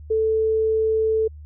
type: tone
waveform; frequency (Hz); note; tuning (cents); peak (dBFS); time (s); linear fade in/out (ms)
sine; 440; A4; 0; -17; 0.1-1.28; 10
effects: added 75 Hz sine -37 dBFS peak until 1.45 s